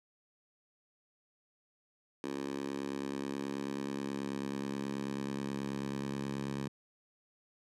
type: tone with high-pass filter sweep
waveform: 10% pulse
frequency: 69.3 Hz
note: C#2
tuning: in tune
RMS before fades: -38 dBFS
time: 2.24-6.68 s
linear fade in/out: 0 ms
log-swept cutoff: 290 to 160 Hz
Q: 1.9
effects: low-pass 9000 Hz 12 dB/octave

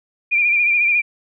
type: tone with vibrato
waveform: sine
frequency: 2396 Hz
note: D7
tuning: 34 cents sharp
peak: -13 dBFS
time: 0.31-1.02 s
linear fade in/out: 20 ms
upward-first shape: sine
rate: 14 Hz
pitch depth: 45 cents each way
effects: none

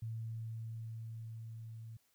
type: tone with level ramp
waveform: sine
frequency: 112.8 Hz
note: A2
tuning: 44 cents sharp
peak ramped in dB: -38 to -46 dBFS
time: 0.02-1.97 s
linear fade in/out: 5 ms
effects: white hiss -75 dBFS RMS until 2.14 s

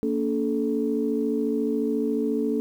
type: tone cluster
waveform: sine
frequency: 231.1 / 285.3 / 434.3 Hz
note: A#3 / C#4 / A4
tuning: -15 / +50 / -23 cents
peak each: -26 dBFS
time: 0.03-2.6 s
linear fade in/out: 0 ms
effects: tanh soft clip ceiling -12 dBFS + 9-bit

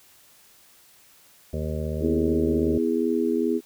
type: harmonic tone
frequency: 77.2 Hz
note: D#2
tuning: 13 cents flat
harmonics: 1 / 2 / 3 / 5 / 6 / 7 / 8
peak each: -29 / -32 / -34 / -36 / -37 / -37 / -38 dBFS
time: 1.53-2.78 s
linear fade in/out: 5 ms
type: chord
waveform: sine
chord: E major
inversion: second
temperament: just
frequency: 247.2 / 329.6 / 412 Hz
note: B3 / E4 / G#4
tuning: +2 / 0 / -14 cents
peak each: -25 dBFS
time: 2-3.61 s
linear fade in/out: 50 ms
effects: white hiss -55 dBFS RMS until 3.65 s

